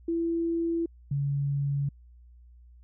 sine tone pair in turn, 334.4 / 141.05 Hz, E4 / C#3, +25 / +30 cents, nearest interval octave + minor third, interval 1495 cents, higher first, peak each -25 dBFS, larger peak neither, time 0.08-0.86 / 1.11-1.89 s, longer neither, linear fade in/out 5 ms, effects added 60 Hz sine -50 dBFS peak until 2.83 s

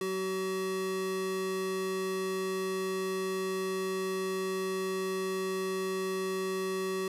square tone pair together, 187.5 / 379 Hz, F#3 / F#4, +23 / +42 cents, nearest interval octave, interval 1219 cents, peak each -40 / -32 dBFS, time 0.01-7.08 s, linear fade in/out 2 ms, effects resampled to 32000 Hz

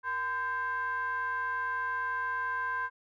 triangle ring-modulated tone, 277.2 Hz, C#4, in tune, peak -25 dBFS, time 0.03-2.9 s, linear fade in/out 50 ms, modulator 1300 Hz, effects none

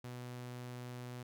sawtooth tone, 123.47 Hz, B2, in tune, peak -40 dBFS, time 0.04-1.23 s, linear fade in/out 5 ms, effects none

